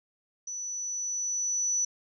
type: tone with level ramp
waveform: sine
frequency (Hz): 5950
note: F#8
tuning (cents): +9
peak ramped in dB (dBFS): -34 to -24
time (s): 0.47-1.85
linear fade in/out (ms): 5
effects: none